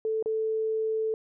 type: tone with dropouts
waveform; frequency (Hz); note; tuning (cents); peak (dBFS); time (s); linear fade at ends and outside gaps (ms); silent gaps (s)
sine; 440; A4; 0; -25; 0.05-1.14; 1; 0.226-0.259
effects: none